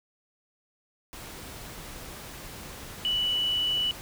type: tone in noise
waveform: sine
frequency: 2960 Hz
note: F#7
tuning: in tune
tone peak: -24 dBFS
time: 3.05-3.91 s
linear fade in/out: 0 ms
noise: pink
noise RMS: -42 dBFS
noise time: 1.13-4.01 s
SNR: +15 dB
effects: none